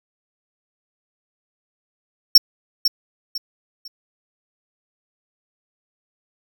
square tone with echo, 5440 Hz, F8, 46 cents flat, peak -4 dBFS, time 2.35-2.38 s, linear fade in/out 5 ms, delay 500 ms, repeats 3, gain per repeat -10 dB, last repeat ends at 3.88 s, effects none

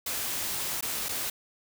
white noise with dropouts, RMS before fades -32 dBFS, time 0.06-1.3 s, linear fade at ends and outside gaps 5 ms, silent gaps 0.81-0.825 / 1.086-1.09 s, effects none

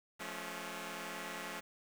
5% pulse chord, F augmented, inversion none, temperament equal with one note detuned, 174.61 / 215.7 / 277.2 Hz, F3 / A3 / C#4, 0 / -34 / 0 cents, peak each -35 / -34 / -35 dBFS, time 0.19-1.61 s, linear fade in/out 20 ms, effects 10-bit

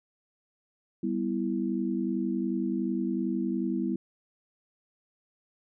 sine chord, E minor, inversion first, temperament equal, 196 / 246.9 / 329.6 Hz, G3 / B3 / E4, 0 / 0 / 0 cents, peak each -31 dBFS, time 1.03-3.96 s, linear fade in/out 5 ms, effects none

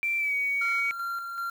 sine tone with pitch glide, 2349 to 2249 Hz, D7 to C#7, 0 to +24 cents, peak -24 dBFS, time 0.03-0.91 s, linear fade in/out 0 ms, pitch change -76 cents, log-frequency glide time 0.18-0.34 s
triangle tone with tremolo, 1379 Hz, F6, 22 cents flat, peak -27 dBFS, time 0.61-1.5 s, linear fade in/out 5 ms, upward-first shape square, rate 2.6 Hz, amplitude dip 40%
effects tanh soft clip ceiling -17 dBFS + 8-bit

